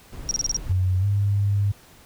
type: noise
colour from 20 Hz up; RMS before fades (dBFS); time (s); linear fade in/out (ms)
brown; -34; 0.12-0.73; 10
type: tone bursts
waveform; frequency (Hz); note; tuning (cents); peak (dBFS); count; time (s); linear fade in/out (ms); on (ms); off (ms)
sine; 5630; F8; +13; -20; 6; 0.29-0.566; 0; 21; 30
type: tone with pitch glide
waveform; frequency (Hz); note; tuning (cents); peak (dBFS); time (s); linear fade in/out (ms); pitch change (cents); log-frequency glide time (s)
sine; 92.5 to 100.87; F#2 to G2; 0 to +50; -18; 0.69-1.72; 10; +150; 1-1.05
effects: pink hiss -51 dBFS RMS until 2.05 s